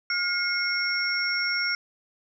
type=tone cluster; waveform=sine; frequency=1418 / 2161 / 5500 Hz; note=F6 / C#7 / F8; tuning=+26 / -45 / -27 cents; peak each=-28 dBFS; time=0.1-1.75 s; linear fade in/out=2 ms; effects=none